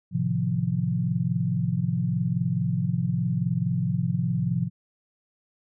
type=chord; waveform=sine; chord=F dominant seventh; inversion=first; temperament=equal; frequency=110 / 130.81 / 155.56 / 174.61 Hz; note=A2 / C3 / Eb3 / F3; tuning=0 / 0 / 0 / 0 cents; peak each=-30 / -27 / -31 / -26 dBFS; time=0.11-4.7 s; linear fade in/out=50 ms; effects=none